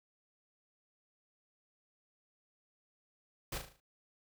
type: noise with echo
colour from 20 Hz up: pink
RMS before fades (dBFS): -39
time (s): 3.52-3.58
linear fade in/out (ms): 5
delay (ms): 37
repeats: 6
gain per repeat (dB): -6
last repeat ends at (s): 3.802
effects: none